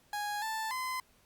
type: tone with pitch steps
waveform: 30% pulse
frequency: 828 / 882 / 1026 Hz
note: G#5 / A5 / C6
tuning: -5 / +4 / -34 cents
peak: -31 dBFS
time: 0.13-1 s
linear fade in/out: 2 ms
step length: 290 ms
effects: pink hiss -66 dBFS RMS until 1.25 s + Opus 48 kbps